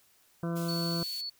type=harmonic tone; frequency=168.8 Hz; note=E3; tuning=41 cents sharp; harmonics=1 / 2 / 3 / 4 / 6 / 7 / 8 / 9; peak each=-31 / -37 / -41 / -43 / -47 / -48 / -49 / -50 dBFS; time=0.43-1.03 s; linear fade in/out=2 ms
type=high-pass noise; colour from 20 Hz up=white; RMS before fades=-45 dBFS; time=0.55-1.22 s; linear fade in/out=20 ms; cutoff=2500 Hz; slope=24 dB/octave
type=tone; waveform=sine; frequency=4435 Hz; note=C#8; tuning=in tune; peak=-34 dBFS; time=0.68-1.3 s; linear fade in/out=10 ms
effects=white hiss -65 dBFS RMS until 1.39 s